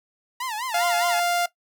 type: tone with vibrato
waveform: sawtooth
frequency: 939 Hz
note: A#5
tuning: 12 cents sharp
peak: -24 dBFS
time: 0.4-1.2 s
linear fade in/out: 5 ms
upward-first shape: sine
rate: 4.9 Hz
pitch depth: 190 cents each way
type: tone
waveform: sawtooth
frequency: 699 Hz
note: F5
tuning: 1 cent sharp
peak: -17 dBFS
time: 0.74-1.46 s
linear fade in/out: 5 ms
effects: noise-tail reverb RT60 0.1 s tail -17 dB re dry